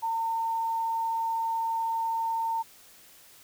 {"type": "tone", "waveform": "sine", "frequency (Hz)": 908, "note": "A#5", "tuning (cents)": -46, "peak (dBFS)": -26, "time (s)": [0.02, 2.63], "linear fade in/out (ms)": 20, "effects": ["white hiss -54 dBFS RMS until 3.43 s"]}